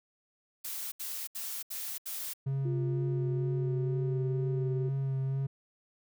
blue noise bursts, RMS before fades -38 dBFS, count 5, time 0.64-2.336 s, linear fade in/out 10 ms, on 280 ms, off 74 ms
triangle tone with vibrato, 134.9 Hz, C#3, 47 cents flat, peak -27 dBFS, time 2.46-5.47 s, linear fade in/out 10 ms, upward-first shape sine, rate 2.1 Hz, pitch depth 19 cents each way
sine tone with pitch glide, 349.2 to 380.8 Hz, F4 to F#4, 0 to +50 cents, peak -35 dBFS, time 2.65-4.89 s, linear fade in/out 5 ms, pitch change +150 cents, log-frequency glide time 2.82-4.22 s
effects none

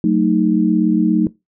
sine chord, D# diminished, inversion first, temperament just, 186.68 / 224 / 311.1 Hz, F#3 / A3 / D#4, +16 / +31 / 0 cents, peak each -16 dBFS, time 0.04-1.27 s, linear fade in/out 2 ms, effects noise-tail reverb RT60 0.2 s tail -20 dB re dry

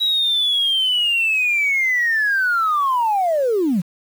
sine linear sweep, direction down, 3885 to 157.2 Hz, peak -14 dBFS, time 0-3.82 s, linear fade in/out 20 ms, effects tanh soft clip ceiling -12 dBFS + 7-bit

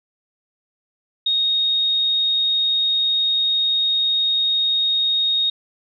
sine tone, 3729 Hz, A#7, in tune, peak -16 dBFS, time 1.26-5.5 s, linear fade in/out 5 ms, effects none

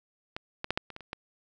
clicks, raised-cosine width 0.3 ms, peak -19 / -17 / -11 / -11 / -27 / -25 / -30 / -19 dBFS, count 8, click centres 0.365 / 0.644 / 0.706 / 0.775 / 0.903 / 0.964 / 1.007 / 1.131 s, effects none

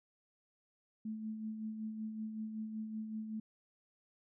sine tone with tremolo, 218 Hz, A3, 16 cents flat, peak -37 dBFS, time 1.05-3.4 s, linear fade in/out 5 ms, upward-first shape sine, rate 5.3 Hz, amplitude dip 45%, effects none

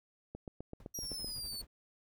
click train, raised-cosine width 2 ms, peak -30 dBFS, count 8, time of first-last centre 0.35-1.245 s, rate 7.82 Hz
brown noise with exponential decay, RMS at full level -48 dBFS, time 0.8-0.94 s, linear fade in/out 2 ms, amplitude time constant 29 ms
sawtooth exponential sweep, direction down, 5760 to 4391 Hz, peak -37 dBFS, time 0.94-1.62 s, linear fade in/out 10 ms
brown noise with tremolo, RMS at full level -49 dBFS, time 1.02-1.67 s, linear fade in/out 5 ms, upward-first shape sine, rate 12 Hz, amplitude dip 80%
effects none

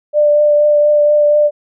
sine tone with vibrato, 593 Hz, D5, 17 cents sharp, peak -7 dBFS, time 0.13-1.51 s, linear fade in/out 50 ms, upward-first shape triangle, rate 4.2 Hz, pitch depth 15 cents each way, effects none

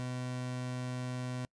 30% pulse tone, 125.8 Hz, B2, 32 cents sharp, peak -33 dBFS, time 0-1.45 s, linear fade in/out 0 ms, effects noise-tail reverb RT60 0.1 s tail -26 dB re dry + resampled to 22050 Hz

